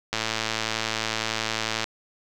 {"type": "click train", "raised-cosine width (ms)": 0.2, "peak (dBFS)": -8, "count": 191, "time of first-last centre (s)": [0.13, 1.842], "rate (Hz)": 111, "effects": []}